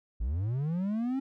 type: linear sweep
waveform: triangle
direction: up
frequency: 48.76 to 274.1 Hz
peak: -26 dBFS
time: 0.2-1.2 s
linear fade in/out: 10 ms
effects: none